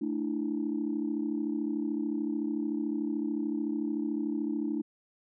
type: chord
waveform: sine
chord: A suspended fourth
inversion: none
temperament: equal with one note detuned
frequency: 220 / 296 / 329.6 Hz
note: A3 / D4 / E4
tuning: 0 / +14 / 0 cents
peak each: -34 / -31 / -34 dBFS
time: 0.01-4.82 s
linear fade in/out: 10 ms
effects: tanh soft clip ceiling -21 dBFS